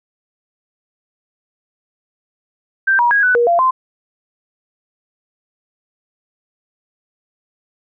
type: tone with pitch steps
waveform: sine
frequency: 1568 / 957 / 1646 / 1493 / 476.3 / 688 / 1037 Hz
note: G6 / A#5 / G#6 / F#6 / A#4 / F5 / C6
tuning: 0 / +45 / -16 / +15 / +37 / -26 / -16 cents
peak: -10 dBFS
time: 2.87-3.71 s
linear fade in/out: 10 ms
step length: 120 ms
effects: none